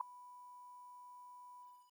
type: tone with ADSR envelope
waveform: sine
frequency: 987.8 Hz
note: B5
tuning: in tune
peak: -30 dBFS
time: 0-1.93 s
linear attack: 9 ms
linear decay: 3 ms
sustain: -23 dB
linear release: 310 ms
effects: 12-bit